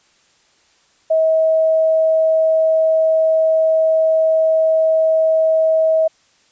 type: tone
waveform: sine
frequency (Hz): 640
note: D#5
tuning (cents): +49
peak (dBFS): -11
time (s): 1.1-6.08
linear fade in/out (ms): 10
effects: white hiss -56 dBFS RMS until 6.51 s + resampled to 16000 Hz